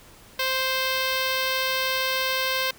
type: tone with notch filter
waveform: 5% pulse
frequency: 523 Hz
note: C5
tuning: 1 cent flat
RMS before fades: -25 dBFS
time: 0.39-2.71 s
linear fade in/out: 5 ms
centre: 6900 Hz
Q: 1.3
effects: pink hiss -50 dBFS RMS until 2.78 s